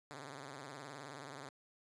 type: tone with vibrato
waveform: 5% pulse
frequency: 140 Hz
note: C#3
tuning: 18 cents sharp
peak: -36 dBFS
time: 0.11-1.49 s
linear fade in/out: 0 ms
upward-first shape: triangle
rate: 19 Hz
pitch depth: 170 cents each way
effects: resampled to 22050 Hz